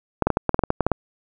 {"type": "clicks", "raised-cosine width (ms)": 1, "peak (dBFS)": -4, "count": 12, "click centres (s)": [0.223, 0.27, 0.303, 0.371, 0.493, 0.544, 0.592, 0.637, 0.704, 0.807, 0.866, 0.917], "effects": []}